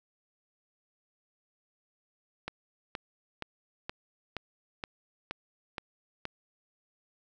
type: click train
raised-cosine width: 0.3 ms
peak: -19 dBFS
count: 9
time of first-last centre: 2.48-6.254 s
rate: 2.12 Hz
effects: none

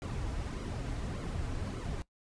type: noise with flanger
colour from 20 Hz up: brown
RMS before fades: -37 dBFS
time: 0.02-2.02 s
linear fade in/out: 0 ms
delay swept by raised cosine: 1.1 to 5.6 ms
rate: 1.7 Hz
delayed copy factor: -0.6
effects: noise-tail reverb RT60 0.1 s tail -19 dB re dry + resampled to 22050 Hz

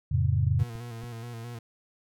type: chord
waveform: sine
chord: F augmented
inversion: none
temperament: just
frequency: 87.31 / 109.13 / 136.42 Hz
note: F2 / A2 / C#3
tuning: 0 / -14 / -27 cents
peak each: -26 dBFS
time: 0.11-0.64 s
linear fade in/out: 10 ms
type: click train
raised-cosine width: 5 ms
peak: -30 dBFS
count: 3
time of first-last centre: 0.47-1.038 s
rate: 3.52 Hz
type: tone with vibrato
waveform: 40% pulse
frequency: 117.2 Hz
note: A#2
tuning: 10 cents sharp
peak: -36 dBFS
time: 0.59-1.59 s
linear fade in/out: 5 ms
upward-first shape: square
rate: 4.7 Hz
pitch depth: 43 cents each way
effects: none

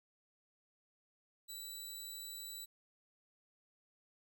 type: tone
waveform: 15% pulse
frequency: 3951 Hz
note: B7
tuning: in tune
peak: -38 dBFS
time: 1.48-2.66 s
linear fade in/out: 20 ms
effects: none

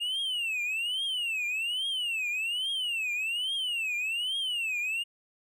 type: tone with vibrato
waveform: triangle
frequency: 2794 Hz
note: F7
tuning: in tune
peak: -27 dBFS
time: 0-5.04 s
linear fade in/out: 20 ms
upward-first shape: triangle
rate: 1.2 Hz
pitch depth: 280 cents each way
effects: none

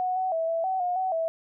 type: tone with pitch steps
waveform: sine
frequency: 736 / 749 / 653 / 661 / 756 / 716 / 752 / 654 Hz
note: F#5 / F#5 / E5 / E5 / F#5 / F5 / F#5 / E5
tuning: -9 / +21 / -17 / +5 / +37 / +43 / +28 / -14 cents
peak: -24 dBFS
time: 0-1.28 s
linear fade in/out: 0 ms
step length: 160 ms
effects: none

